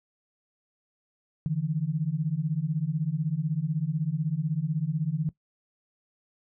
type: beating tone pair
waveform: sine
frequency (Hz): 146.83 / 162.83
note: D3 / E3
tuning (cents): 0 / -21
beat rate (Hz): 16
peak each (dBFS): -28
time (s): 1.46-5.29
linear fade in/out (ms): 0
effects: noise-tail reverb RT60 0.1 s tail -18 dB re dry